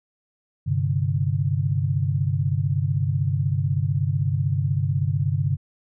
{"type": "chord", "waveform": "sine", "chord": "G suspended fourth", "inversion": "none", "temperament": "equal", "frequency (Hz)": [98, 130.81, 146.83], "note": ["G2", "C3", "D3"], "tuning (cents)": [0, 0, 0], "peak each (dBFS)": -24, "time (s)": [0.66, 5.57], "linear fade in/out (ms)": 20, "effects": []}